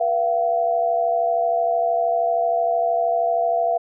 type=tone cluster; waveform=sine; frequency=484 / 681 / 754 Hz; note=B4 / F5 / F#5; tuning=-35 / -44 / +32 cents; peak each=-27 / -18 / -26 dBFS; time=0-3.78 s; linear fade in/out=10 ms; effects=none